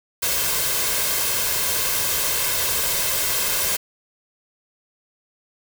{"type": "noise with comb filter", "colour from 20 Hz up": "white", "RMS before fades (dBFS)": -22, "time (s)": [0.22, 3.77], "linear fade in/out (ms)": 10, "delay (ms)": 1.9, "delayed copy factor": 0.55, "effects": []}